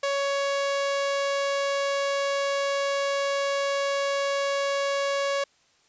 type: tone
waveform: sawtooth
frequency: 558 Hz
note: C#5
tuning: 11 cents sharp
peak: -20 dBFS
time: 0.03-5.44 s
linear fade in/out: 5 ms
effects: white hiss -63 dBFS RMS until 5.88 s + resampled to 16000 Hz